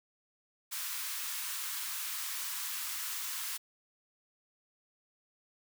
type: high-pass noise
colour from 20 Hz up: white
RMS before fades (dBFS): -38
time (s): 0.71-3.58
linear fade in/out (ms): 20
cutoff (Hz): 950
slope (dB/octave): 48
effects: none